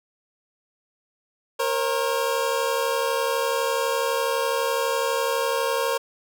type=tone pair together; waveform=25% pulse; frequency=467.6 / 539.6 Hz; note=A#4 / C#5; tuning=+5 / -47 cents; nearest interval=major second; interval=248 cents; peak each=-21 dBFS; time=1.59-5.98 s; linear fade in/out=10 ms; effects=none